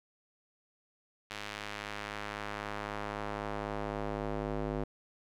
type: tone with band-pass filter sweep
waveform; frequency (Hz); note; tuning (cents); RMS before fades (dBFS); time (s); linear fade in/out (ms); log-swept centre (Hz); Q
square; 51.91; G#1; 0; -38; 1.3-4.84; 5; 2800 to 430; 0.83
effects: none